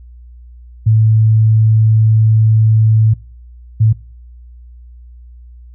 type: tone bursts at uneven times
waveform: sine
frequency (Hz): 110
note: A2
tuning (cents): 0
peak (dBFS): -6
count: 2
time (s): 0.86-3.14 / 3.8-3.93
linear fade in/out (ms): 10
effects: noise-tail reverb RT60 0.5 s tail -26 dB re dry + added 60 Hz sine -34 dBFS peak until 5.74 s